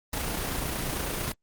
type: noise with amplitude modulation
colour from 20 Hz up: pink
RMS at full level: -29 dBFS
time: 0.13-1.32 s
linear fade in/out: 2 ms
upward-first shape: sine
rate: 28.9 Hz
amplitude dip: 35%
effects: Opus 24 kbps